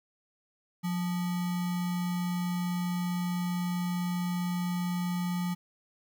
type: tone with sample-and-hold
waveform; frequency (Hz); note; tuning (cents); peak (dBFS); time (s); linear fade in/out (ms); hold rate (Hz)
sine; 177.7; F3; +30; -28; 0.83-5.55; 20; 1050
effects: none